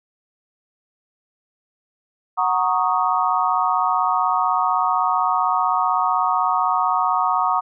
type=chord; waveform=sine; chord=D# minor seventh; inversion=first; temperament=equal; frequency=740 / 932.3 / 1108.7 / 1244.5 Hz; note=F#5 / A#5 / C#6 / D#6; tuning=0 / 0 / 0 / 0 cents; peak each=-22 dBFS; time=2.37-7.61 s; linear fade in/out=20 ms; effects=none